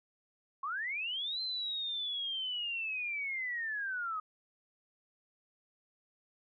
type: linear two-way sweep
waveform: sine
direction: up then down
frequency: 1046.5 to 4125 to 1238 Hz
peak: -34 dBFS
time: 0.63-4.2 s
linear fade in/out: 5 ms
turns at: 1.41 s
effects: none